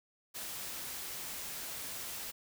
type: noise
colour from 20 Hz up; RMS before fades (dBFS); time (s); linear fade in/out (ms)
white; -42; 0.34-2.32; 20
effects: none